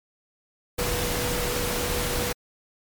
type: tone in noise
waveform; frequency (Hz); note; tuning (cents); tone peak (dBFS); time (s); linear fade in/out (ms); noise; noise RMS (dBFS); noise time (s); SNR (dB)
sine; 487.4; B4; -23; -31; 0.78-2.33; 10; pink; -27; 0.78-2.33; -7
effects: MP3 96 kbps